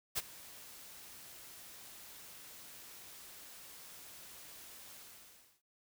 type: noise with ADSR envelope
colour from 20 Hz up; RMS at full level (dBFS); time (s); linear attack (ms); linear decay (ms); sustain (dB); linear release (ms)
white; -33; 0.15-5.62; 27; 31; -20; 660
effects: none